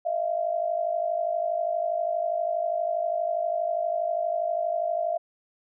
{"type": "tone pair together", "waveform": "sine", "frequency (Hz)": [632, 684.4], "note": ["D#5", "F5"], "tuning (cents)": [27, -35], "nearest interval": "minor second", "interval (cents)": 138, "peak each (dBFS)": [-28, -26], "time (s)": [0.05, 5.18], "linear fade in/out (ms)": 10, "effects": []}